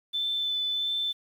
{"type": "tone with vibrato", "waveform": "sine", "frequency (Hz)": 3520, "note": "A7", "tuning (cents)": 0, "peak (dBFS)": -26, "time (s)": [0.13, 1.13], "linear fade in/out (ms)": 20, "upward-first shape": "sine", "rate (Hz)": 1.5, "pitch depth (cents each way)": 10, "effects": ["9-bit"]}